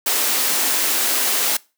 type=high-pass noise; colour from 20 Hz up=white; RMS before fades=-19 dBFS; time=0.06-1.57 s; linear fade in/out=5 ms; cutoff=230 Hz; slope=48 dB/octave; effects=noise-tail reverb RT60 0.3 s tail -23 dB re dry